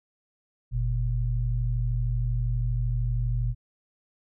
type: tone pair together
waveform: sine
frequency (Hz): 46.96 / 119.7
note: F#1 / A#2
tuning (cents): +26 / +46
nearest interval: octave + major third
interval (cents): 1620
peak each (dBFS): -26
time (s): 0.71-3.55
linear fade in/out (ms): 50
effects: none